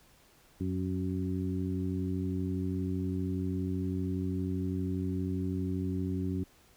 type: harmonic tone with a mistuned harmonic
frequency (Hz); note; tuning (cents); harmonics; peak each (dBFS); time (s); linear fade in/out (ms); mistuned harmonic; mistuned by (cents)
92.5; F#2; 0; 1 / 2 / 3 / 4; -34 / -35 / -35 / -41; 0.6-6.44; 10; 4; +18
effects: pink hiss -62 dBFS RMS until 6.76 s